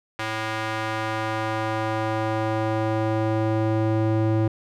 square tone with band-pass filter sweep, 110 Hz, A2, in tune, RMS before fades -24 dBFS, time 0.19-4.48 s, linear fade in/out 5 ms, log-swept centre 1800 to 300 Hz, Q 0.8, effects none

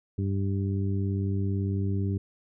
harmonic tone, 98 Hz, G2, in tune, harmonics 1 / 2 / 3 / 4, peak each -26 / -32 / -36 / -38 dBFS, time 0.18-2.18 s, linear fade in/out 5 ms, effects none

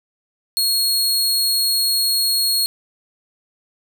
sawtooth tone, 4306 Hz, C8, 49 cents sharp, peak -13 dBFS, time 0.57-2.66 s, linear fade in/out 0 ms, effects none

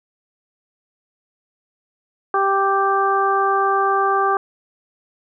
harmonic tone, 392 Hz, G4, in tune, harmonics 1 / 2 / 3 / 4, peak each -21 / -20 / -18 / -26 dBFS, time 2.34-4.37 s, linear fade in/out 2 ms, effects none

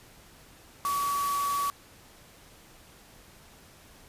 sine tone in noise, 1135 Hz, C#6, 41 cents sharp, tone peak -26 dBFS, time 0.85-1.7 s, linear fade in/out 0 ms, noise white, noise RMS -37 dBFS, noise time 0.85-1.7 s, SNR +8 dB, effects pink hiss -54 dBFS RMS until 4.08 s + resampled to 32000 Hz

